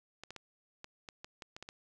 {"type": "clicks", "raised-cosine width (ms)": 0.2, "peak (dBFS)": -28, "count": 10, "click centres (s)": [0.236, 0.306, 0.363, 0.844, 1.088, 1.245, 1.422, 1.565, 1.626, 1.689], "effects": []}